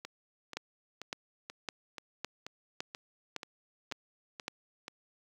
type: two click trains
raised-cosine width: 0.2 ms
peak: -24 / -18 dBFS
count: 11 / 8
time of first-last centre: 0.05-4.881 / 0.57-4.481 s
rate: 2.07 / 1.79 Hz
effects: high-pass 150 Hz 12 dB/octave + 9-bit